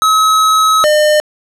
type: tone pair in turn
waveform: square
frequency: 1282 / 605 Hz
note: E6 / D#5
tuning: -49 / -49 cents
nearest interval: octave + minor second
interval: 1300 cents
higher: first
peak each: -8 dBFS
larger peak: neither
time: 0.02-0.84 / 0.84-1.2 s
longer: first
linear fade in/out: 0 ms
effects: low-pass 11000 Hz 12 dB/octave